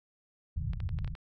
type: low-pass noise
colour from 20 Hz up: white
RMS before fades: -34 dBFS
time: 0.56-1.15 s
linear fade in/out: 10 ms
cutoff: 150 Hz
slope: 48 dB/octave
type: clicks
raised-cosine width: 0.3 ms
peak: -31 dBFS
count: 7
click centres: 0.734 / 0.803 / 0.891 / 0.988 / 1.046 / 1.077 / 1.152 s
effects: none